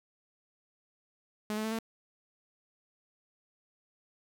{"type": "tone with pitch steps", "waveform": "sawtooth", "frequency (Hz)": [212.2, 216.4, 220.7, 225.1], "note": ["G#3", "A3", "A3", "A3"], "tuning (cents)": [38, -29, 5, 40], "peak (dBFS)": -28, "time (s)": [1.5, 1.788], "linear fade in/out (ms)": 0, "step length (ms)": 72, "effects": []}